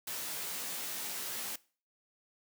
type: noise with comb filter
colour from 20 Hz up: white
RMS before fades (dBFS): -39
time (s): 0.07-1.56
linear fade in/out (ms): 5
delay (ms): 16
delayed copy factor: +0.65
effects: noise-tail reverb RT60 0.4 s tail -21 dB re dry + high-pass 150 Hz 12 dB/octave